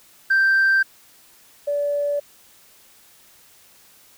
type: tone pair in turn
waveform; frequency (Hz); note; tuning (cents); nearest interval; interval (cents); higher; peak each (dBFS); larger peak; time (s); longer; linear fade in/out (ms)
sine; 1568 / 577.7; G6 / D5; 0 / -29; octave + perfect fourth; 1729; first; -12 / -19; first; 0.3-0.83 / 1.67-2.2; neither; 10
effects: tanh soft clip ceiling -12 dBFS + white hiss -52 dBFS RMS until 4.17 s